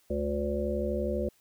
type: harmonic tone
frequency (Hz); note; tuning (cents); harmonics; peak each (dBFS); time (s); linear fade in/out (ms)
72.1; D2; -31; 1 / 3 / 5 / 7 / 8; -34 / -34 / -34 / -34 / -34; 0.1-1.29; 5
effects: white hiss -66 dBFS RMS until 1.4 s